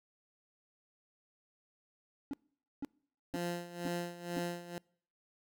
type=tone bursts; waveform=triangle; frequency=280.3 Hz; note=C#4; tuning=19 cents sharp; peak=-33 dBFS; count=5; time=2.31-4.39 s; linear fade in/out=0 ms; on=24 ms; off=490 ms
type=tone with tremolo; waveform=15% pulse; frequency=173.9 Hz; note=F3; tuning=7 cents flat; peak=-28 dBFS; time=3.34-4.78 s; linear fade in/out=0 ms; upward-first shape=sine; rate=2.1 Hz; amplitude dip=80%
effects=noise-tail reverb RT60 0.6 s tail -26 dB re dry